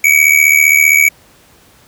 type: tone with amplitude modulation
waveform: square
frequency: 2273 Hz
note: C#7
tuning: 43 cents sharp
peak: -3 dBFS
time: 0.04-1.09 s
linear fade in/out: 5 ms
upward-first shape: sine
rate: 75.3 Hz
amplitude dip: 85%
effects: pink hiss -46 dBFS RMS until 1.87 s + high-pass 60 Hz 12 dB/octave